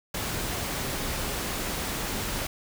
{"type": "noise", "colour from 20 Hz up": "pink", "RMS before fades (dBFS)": -31, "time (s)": [0.14, 2.47], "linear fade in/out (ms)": 5, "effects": []}